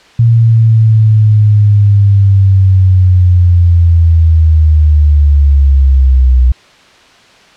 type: linear sweep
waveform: sine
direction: down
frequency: 116.6 to 61.74 Hz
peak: -3 dBFS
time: 0.19-6.52 s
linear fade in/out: 5 ms
effects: white hiss -41 dBFS RMS until 7.56 s + low-pass 4000 Hz 12 dB/octave